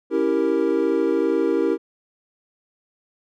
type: chord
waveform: triangle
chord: C# diminished seventh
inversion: none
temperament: equal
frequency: 277.2 / 329.6 / 392 / 466.2 Hz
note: C#4 / E4 / G4 / Bb4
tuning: 0 / 0 / 0 / 0 cents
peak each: -24 / -20 / -21 / -21 dBFS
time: 0.1-1.78 s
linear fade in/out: 50 ms
effects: none